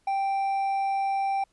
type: tone with hard clipping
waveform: triangle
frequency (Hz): 784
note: G5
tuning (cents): 0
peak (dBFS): -25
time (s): 0.07-1.44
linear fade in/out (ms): 5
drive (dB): 7
effects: pink hiss -69 dBFS RMS until 1.52 s + resampled to 24000 Hz